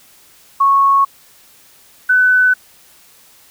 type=tone pair in turn; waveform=sine; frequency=1103 / 1503.2 Hz; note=C#6 / F#6; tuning=-9 / +27 cents; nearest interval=perfect fourth; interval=536 cents; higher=second; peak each=-8 dBFS; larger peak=neither; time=0.6-1.05 / 2.09-2.54 s; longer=neither; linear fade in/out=10 ms; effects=white hiss -47 dBFS RMS until 3.5 s